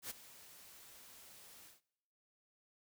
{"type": "noise with ADSR envelope", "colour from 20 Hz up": "white", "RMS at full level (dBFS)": -42, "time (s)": [0.02, 1.81], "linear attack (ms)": 84, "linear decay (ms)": 14, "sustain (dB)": -16, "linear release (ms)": 150, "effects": ["noise-tail reverb RT60 1.0 s tail -24 dB re dry"]}